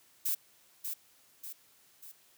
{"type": "noise with echo", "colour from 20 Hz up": "violet", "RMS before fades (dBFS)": -31, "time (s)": [0.25, 0.35], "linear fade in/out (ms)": 10, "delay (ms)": 590, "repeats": 3, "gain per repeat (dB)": -6, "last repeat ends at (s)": 2.12, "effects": ["white hiss -64 dBFS RMS until 2.37 s", "high-pass 80 Hz 12 dB/octave"]}